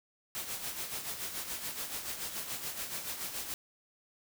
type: noise with tremolo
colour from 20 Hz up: white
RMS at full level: -37 dBFS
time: 0.35-3.54 s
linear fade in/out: 0 ms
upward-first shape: sine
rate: 7 Hz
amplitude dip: 55%
effects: none